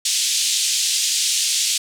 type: band-pass noise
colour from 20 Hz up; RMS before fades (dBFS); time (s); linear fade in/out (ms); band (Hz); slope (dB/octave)
white; -20; 0.05-1.78; 5; 2900 to 8200; 24
effects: none